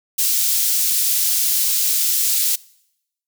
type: high-pass noise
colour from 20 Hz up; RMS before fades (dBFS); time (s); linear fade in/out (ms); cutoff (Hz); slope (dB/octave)
white; -18; 0.18-2.56; 10; 4400; 12
effects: noise-tail reverb RT60 0.8 s tail -23 dB re dry